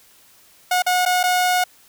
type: tone with dropouts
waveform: sawtooth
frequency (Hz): 726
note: F#5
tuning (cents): -33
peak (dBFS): -12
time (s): 0.71-1.64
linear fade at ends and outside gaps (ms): 5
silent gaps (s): 0.822-0.864 / 1.053-1.06 / 1.231-1.237
effects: white hiss -52 dBFS RMS until 1.88 s